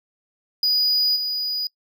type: tone with level steps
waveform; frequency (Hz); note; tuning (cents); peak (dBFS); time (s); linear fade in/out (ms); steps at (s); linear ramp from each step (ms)
triangle; 4930; D#8; -17; -15 / -21; 0.63-1.67; 2; 1.15; 20
effects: noise-tail reverb RT60 0.1 s tail -21 dB re dry